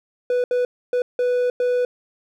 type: tone bursts at uneven times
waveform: triangle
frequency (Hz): 493.9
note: B4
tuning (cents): 0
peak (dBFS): -15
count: 5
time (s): 0.3-0.44 / 0.51-0.65 / 0.93-1.02 / 1.19-1.5 / 1.6-1.85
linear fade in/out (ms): 2
effects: none